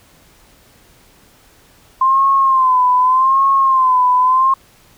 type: tone with vibrato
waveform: sine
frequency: 1043 Hz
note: C6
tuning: 6 cents flat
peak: -9 dBFS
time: 2.01-4.54 s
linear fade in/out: 5 ms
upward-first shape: sine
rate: 0.84 Hz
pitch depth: 77 cents each way
effects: pink hiss -49 dBFS RMS until 4.97 s